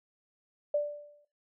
sine tone with exponential decay, 587.3 Hz, D5, in tune, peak -23 dBFS, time 0.74-1.25 s, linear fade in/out 5 ms, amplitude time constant 110 ms, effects noise-tail reverb RT60 0.4 s tail -17 dB re dry

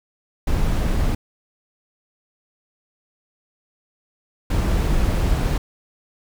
brown noise bursts at uneven times, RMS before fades -19 dBFS, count 2, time 0.47-1.15 / 4.5-5.58 s, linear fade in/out 5 ms, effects none

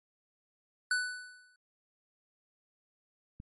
square tone with exponential decay, 1491 Hz, F#6, 13 cents sharp, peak -26 dBFS, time 0.91-1.56 s, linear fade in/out 2 ms, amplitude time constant 140 ms
click, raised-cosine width 5 ms, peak -33 dBFS, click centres 3.401 s
effects MP3 48 kbps

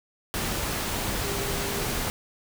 sine tone in noise, 401.1 Hz, G4, 40 cents sharp, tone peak -34 dBFS, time 1.24-1.85 s, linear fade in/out 0 ms, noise pink, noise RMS -29 dBFS, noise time 0.34-2.1 s, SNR -8 dB, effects none

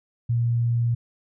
sine tone, 118.1 Hz, A#2, 23 cents sharp, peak -19 dBFS, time 0.29-0.95 s, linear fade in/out 10 ms, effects none

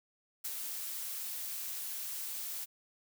blue noise with ADSR envelope, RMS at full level -37 dBFS, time 0.44-2.66 s, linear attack 11 ms, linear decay 39 ms, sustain -3 dB, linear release 29 ms, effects none

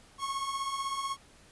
45% pulse beating tone pair, 1082 / 1098 Hz, C#6 / C#6, -42 / -17 cents, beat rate 16 Hz, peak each -39 / -33 dBFS, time 0.18-1.17 s, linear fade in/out 50 ms, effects pink hiss -58 dBFS RMS until 1.51 s + resampled to 24000 Hz

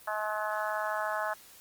harmonic tone, 213 Hz, G#3, 44 cents sharp, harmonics 3 / 4 / 5 / 6 / 7 / 8, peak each -35 / -36 / -37 / -38 / -38 / -39 dBFS, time 0.07-1.34 s, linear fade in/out 10 ms, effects white hiss -54 dBFS RMS until 1.6 s + Opus 32 kbps

